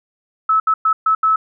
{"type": "tone bursts at uneven times", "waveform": "sine", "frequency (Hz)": 1300, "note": "E6", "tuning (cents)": -24, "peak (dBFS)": -11, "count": 5, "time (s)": [[0.49, 0.6], [0.67, 0.74], [0.85, 0.93], [1.06, 1.15], [1.23, 1.36]], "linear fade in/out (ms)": 5, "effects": []}